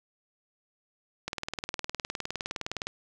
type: click train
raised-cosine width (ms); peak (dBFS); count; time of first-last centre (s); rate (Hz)
0.2; -15; 32; 1.28-2.87; 19.5
effects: none